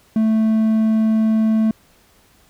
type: tone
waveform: triangle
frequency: 220 Hz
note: A3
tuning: in tune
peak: -11 dBFS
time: 0.16-1.71 s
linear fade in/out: 2 ms
effects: pink hiss -54 dBFS RMS until 2.49 s